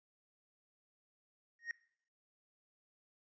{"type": "tone with exponential growth", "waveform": "triangle", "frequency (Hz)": 1864.7, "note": "A#6", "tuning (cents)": 0, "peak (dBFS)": -32, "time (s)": [1.59, 1.71], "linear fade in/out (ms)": 1, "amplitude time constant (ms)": 25, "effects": ["noise-tail reverb RT60 0.6 s tail -21 dB re dry", "resampled to 16000 Hz"]}